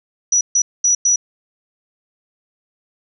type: tone bursts at uneven times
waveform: sine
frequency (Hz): 5870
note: F#8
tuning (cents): -15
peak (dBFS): -11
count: 4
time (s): 0.32-0.41 / 0.55-0.62 / 0.84-0.95 / 1.05-1.16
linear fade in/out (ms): 5
effects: none